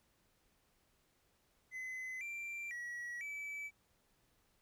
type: tone with pitch steps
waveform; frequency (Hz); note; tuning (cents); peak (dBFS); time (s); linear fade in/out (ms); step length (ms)
triangle; 2034 / 2359 / 1923 / 2303; C7 / D7 / B6 / D7; -50 / +7 / -47 / -34; -40; 1.71-3.71; 50; 500
effects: pink hiss -75 dBFS RMS until 4.61 s